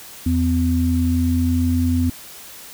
sine tone pair together, 84.4 / 252.9 Hz, E2 / B3, +41 / +41 cents, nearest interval octave + perfect fifth, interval 1900 cents, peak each -18 dBFS, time 0.26-2.1 s, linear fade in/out 5 ms, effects white hiss -39 dBFS RMS until 2.73 s

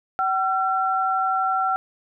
sine tone pair together, 761.8 / 1356 Hz, G5 / E6, -50 / +49 cents, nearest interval minor seventh, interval 999 cents, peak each -22 / -22 dBFS, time 0.19-1.76 s, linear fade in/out 0 ms, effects none

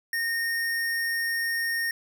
square tone, 1843 Hz, A#6, 20 cents flat, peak -26 dBFS, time 0.13-1.91 s, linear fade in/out 2 ms, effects none

